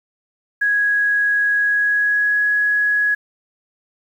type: tone with pitch glide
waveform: sine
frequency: 1661.2 to 1675.7 Hz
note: G#6 to G#6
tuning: 0 to +15 cents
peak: -14 dBFS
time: 0.61-3.15 s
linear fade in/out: 10 ms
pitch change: +15 cents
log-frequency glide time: 1.59-2.47 s
effects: 8-bit